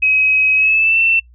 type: tone with pitch glide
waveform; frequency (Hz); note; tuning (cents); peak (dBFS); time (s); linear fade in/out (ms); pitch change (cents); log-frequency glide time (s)
sine; 2543 to 2683; D#7 to E7; +37 to +30; -10; 0.02-1.2; 10; +93; 0.56-0.99
effects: noise-tail reverb RT60 0.1 s tail -24 dB re dry + added 60 Hz sine -42 dBFS peak until 1.34 s